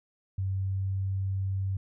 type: tone with pitch glide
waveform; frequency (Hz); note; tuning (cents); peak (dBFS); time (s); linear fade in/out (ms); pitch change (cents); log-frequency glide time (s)
sine; 95.8 to 96.35; G2 to G2; -39 to -29; -27; 0.38-1.77; 5; +10; 0.49-0.89
effects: none

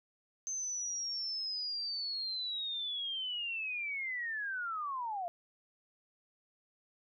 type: linear sweep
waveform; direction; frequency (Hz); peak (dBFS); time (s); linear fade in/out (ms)
sine; down; 6272 to 674; -35; 0.47-5.28; 0
effects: none

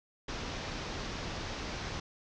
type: low-pass noise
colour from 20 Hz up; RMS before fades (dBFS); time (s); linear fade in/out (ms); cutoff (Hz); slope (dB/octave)
pink; -39; 0.28-2; 5; 6200; 48
effects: none

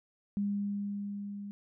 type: tone with level ramp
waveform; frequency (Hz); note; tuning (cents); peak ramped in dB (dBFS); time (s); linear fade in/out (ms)
sine; 202.4; G#3; -44; -28 to -39; 0.37-1.51; 0
effects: none

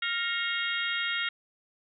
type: harmonic tone with a mistuned harmonic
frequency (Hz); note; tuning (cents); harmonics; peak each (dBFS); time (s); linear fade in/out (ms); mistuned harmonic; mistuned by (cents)
466.2; A#4; 0; 3 / 4 / 5 / 6 / 7 / 8; -33 / -34 / -35 / -36 / -36 / -37; 0.02-1.29; 5; 5; -120
effects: none

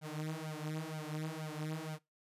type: tone with flanger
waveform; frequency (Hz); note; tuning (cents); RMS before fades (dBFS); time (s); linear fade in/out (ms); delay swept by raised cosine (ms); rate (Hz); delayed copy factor
sawtooth; 155.56; D#3; 0; -41; 0.01-1.99; 50; 1.3 to 7; 2.1; +1
effects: noise-tail reverb RT60 0.2 s tail -21 dB re dry + resampled to 32000 Hz

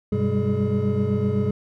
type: tone cluster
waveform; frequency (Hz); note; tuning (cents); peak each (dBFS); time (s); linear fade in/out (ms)
triangle; 97.9 / 125.8 / 196 / 203.9 / 423.1; G2 / B2 / G3 / G#3 / G#4; -2 / +32 / 0 / -32 / +32; -24; 0.12-1.51; 5
effects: none

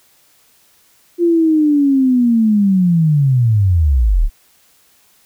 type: linear sweep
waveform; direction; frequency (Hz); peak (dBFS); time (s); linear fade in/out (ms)
sine; down; 349.3 to 30.87; -9; 1.18-4.3; 50
effects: white hiss -53 dBFS RMS until 5.25 s

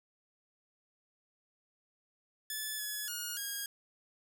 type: tone with pitch steps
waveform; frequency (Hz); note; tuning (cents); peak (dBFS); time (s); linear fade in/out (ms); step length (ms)
5% pulse; 1731 / 1699 / 1438 / 1633; A6 / G#6 / F#6 / G#6; -29 / +39 / -50 / -30; -26; 2.5-3.66; 2; 290
effects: none

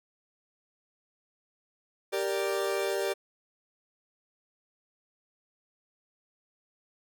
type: chord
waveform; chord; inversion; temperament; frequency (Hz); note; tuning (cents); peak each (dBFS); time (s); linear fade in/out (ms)
40% pulse; G minor; none; equal; 392 / 466.2 / 587.3; G4 / Bb4 / D5; 0 / 0 / 0; -30 / -33 / -32; 2.12-3.14; 20
effects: none

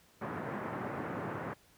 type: band-pass noise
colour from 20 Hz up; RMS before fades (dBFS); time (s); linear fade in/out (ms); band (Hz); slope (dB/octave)
pink; -39; 0.21-1.54; 10; 120 to 1700; 24
effects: pink hiss -64 dBFS RMS until 1.77 s + high-pass 60 Hz 12 dB/octave

